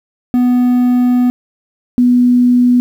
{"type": "tone pair in turn", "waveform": ["triangle", "sine"], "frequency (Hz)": [247.3, 246], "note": ["B3", "B3"], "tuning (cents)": [3, -7], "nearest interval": "unison", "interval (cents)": 10, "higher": "first", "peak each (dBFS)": -6, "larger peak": "neither", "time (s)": [[0.34, 1.3], [1.98, 2.8]], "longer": "first", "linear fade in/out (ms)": 0, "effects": ["7-bit"]}